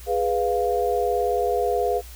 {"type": "chord", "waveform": "sine", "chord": "F diminished", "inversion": "first", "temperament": "equal", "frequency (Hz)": [415.3, 493.9, 698.5], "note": ["Ab4", "Cb5", "F5"], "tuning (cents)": [0, 0, 0], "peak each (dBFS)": -24, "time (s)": [0.06, 2.02], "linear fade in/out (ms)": 50, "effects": ["added 60 Hz sine -39 dBFS peak until 2.15 s", "white hiss -46 dBFS RMS until 2.15 s"]}